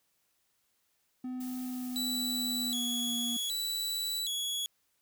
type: tone with pitch glide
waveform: triangle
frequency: 253.4 to 239.2 Hz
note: B3 to A#3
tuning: +45 to +45 cents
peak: -33 dBFS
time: 1.24-3.37 s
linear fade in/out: 5 ms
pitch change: -100 cents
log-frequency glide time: 1.6-3.16 s
type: noise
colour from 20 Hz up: blue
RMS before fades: -48 dBFS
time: 1.4-4.2 s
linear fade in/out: 10 ms
type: tone with vibrato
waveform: sawtooth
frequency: 3641 Hz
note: A#7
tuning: 41 cents flat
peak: -29 dBFS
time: 1.96-4.66 s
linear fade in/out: 0 ms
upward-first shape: square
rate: 0.65 Hz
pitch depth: 140 cents each way
effects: white hiss -75 dBFS RMS until 5.01 s